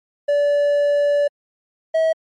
triangle tone pair in turn, 578 / 644.2 Hz, D5 / E5, -28 / -40 cents, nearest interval major second, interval 188 cents, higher second, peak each -12 dBFS, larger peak neither, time 0.28-1.28 / 1.94-2.13 s, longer first, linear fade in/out 10 ms, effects MP3 48 kbps

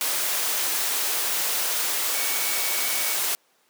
sine tone in noise, 2248 Hz, C#7, 24 cents sharp, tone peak -34 dBFS, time 2.15-3.15 s, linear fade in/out 0 ms, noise white, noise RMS -25 dBFS, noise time 0.01-3.35 s, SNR -12 dB, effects pink hiss -63 dBFS RMS until 3.69 s + high-pass 400 Hz 12 dB/octave

